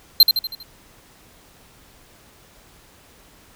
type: tone with echo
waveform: square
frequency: 4145 Hz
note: C8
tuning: 17 cents flat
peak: -6 dBFS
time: 0.2-0.23 s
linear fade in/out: 2 ms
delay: 80 ms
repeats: 5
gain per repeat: -6 dB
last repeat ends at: 0.63 s
effects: pink hiss -51 dBFS RMS until 3.55 s